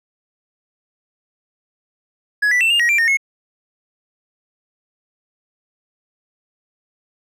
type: tone with pitch steps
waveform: triangle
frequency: 1681 / 1971 / 2679 / 2815 / 1895 / 2361 / 1838 / 2177 Hz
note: G#6 / B6 / E7 / F7 / A#6 / D7 / A#6 / C#7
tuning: +20 / -4 / +27 / +13 / +28 / +9 / -25 / -32 cents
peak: -11 dBFS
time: 2.42-3.172 s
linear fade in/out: 10 ms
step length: 94 ms
effects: none